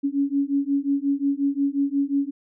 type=beating tone pair; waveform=sine; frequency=277.2 / 282.8 Hz; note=C#4 / C#4; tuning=0 / +35 cents; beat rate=5.6 Hz; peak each=-23 dBFS; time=0.03-2.31 s; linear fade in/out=20 ms; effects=none